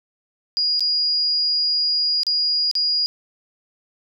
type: tone with dropouts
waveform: sine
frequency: 4872 Hz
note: D#8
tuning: 37 cents flat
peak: -17 dBFS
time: 0.57-3.06 s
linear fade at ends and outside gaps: 0 ms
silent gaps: 0.795-0.806 / 2.233-2.267 / 2.713-2.753 s
effects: none